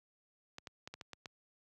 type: clicks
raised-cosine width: 0.2 ms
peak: -28 dBFS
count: 7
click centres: 0.584 / 0.672 / 0.875 / 0.94 / 1.012 / 1.133 / 1.258 s
effects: high-pass 80 Hz 12 dB/octave